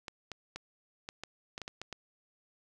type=clicks; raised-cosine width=0.2 ms; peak=-23 dBFS; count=10; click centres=0.082 / 0.317 / 0.56 / 1.089 / 1.236 / 1.579 / 1.617 / 1.679 / 1.816 / 1.927 s; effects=none